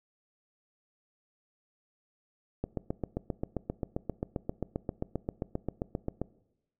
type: click train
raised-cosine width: 2 ms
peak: -18 dBFS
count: 28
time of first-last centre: 2.64-6.216 s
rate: 7.55 Hz
effects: noise-tail reverb RT60 0.9 s tail -21 dB re dry